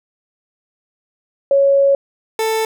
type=tone pair in turn; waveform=sine / 30% pulse; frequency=554.4 / 442.7 Hz; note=C#5 / A4; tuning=0 / +11 cents; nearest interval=major third; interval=389 cents; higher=first; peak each=-9 / -13 dBFS; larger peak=first; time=1.51-1.95 / 2.39-2.65 s; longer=first; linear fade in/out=2 ms; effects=none